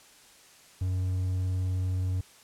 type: tone with vibrato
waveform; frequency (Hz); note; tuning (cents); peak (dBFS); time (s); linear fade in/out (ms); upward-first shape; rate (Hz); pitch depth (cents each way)
triangle; 92.5; F#2; 0; -24; 0.81-2.21; 5; square; 19; 8
effects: white hiss -55 dBFS RMS until 2.43 s + low-pass 10000 Hz 12 dB/octave